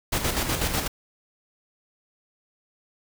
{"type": "noise with tremolo", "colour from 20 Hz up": "pink", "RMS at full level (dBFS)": -24, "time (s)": [0.12, 0.88], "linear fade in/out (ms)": 10, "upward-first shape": "square", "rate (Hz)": 8.1, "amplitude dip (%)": 50, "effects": []}